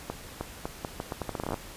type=accelerating click train; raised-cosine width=1 ms; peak=-17 dBFS; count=17; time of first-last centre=0.1-1.542 s; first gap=310 ms; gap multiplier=0.79; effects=pink hiss -45 dBFS RMS until 1.76 s + resampled to 32000 Hz